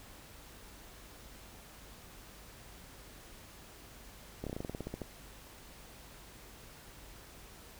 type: slowing click train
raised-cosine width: 2 ms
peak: -25 dBFS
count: 13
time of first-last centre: 4.44-5.017 s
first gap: 27 ms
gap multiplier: 1.1
effects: added 50 Hz sine -58 dBFS peak until 7.79 s + pink hiss -54 dBFS RMS until 7.79 s